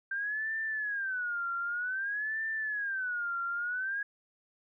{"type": "tone with vibrato", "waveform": "sine", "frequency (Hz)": 1568, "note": "G6", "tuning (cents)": 0, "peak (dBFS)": -31, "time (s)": [0.11, 4.03], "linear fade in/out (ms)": 5, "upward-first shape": "sine", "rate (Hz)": 0.53, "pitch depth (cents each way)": 220, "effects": []}